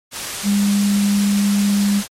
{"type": "tone in noise", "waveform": "sine", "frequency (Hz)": 202.2, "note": "G#3", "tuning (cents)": -46, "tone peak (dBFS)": -13, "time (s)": [0.43, 2.03], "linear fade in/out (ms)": 50, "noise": "white", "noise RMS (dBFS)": -25, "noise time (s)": [0.11, 2.08], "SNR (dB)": 9, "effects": ["low-pass 10000 Hz 12 dB/octave", "MP3 64 kbps"]}